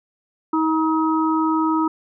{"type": "harmonic tone", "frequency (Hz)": 317.7, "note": "D#4", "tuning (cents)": 36, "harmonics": [1, 3, 4], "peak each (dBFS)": [-18, -23, -24], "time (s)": [0.53, 1.88], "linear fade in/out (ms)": 5, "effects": []}